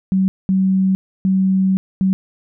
sine tone bursts at uneven times, 190 Hz, F#3, 46 cents sharp, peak -12 dBFS, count 4, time 0.12-0.28 / 0.49-0.95 / 1.25-1.77 / 2.01-2.13 s, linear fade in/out 0 ms, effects none

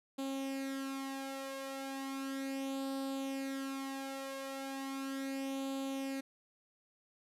sawtooth tone with flanger, 270.6 Hz, C#4, 42 cents flat, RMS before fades -40 dBFS, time 0.18-6.21 s, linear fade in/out 10 ms, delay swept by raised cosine 0.27 to 3.47 ms, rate 0.18 Hz, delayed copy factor +0.6, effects resampled to 32000 Hz

